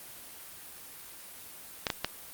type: clicks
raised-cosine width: 0.2 ms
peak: -10 dBFS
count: 3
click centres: 1.868 / 1.902 / 2.046 s
effects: white hiss -47 dBFS RMS until 2.33 s + Opus 32 kbps